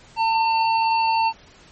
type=harmonic tone; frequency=901 Hz; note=A5; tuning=41 cents sharp; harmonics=1 / 3 / 5; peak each=-17 / -27 / -31 dBFS; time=0.16-1.33 s; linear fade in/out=50 ms; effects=pink hiss -49 dBFS RMS until 1.71 s + MP3 32 kbps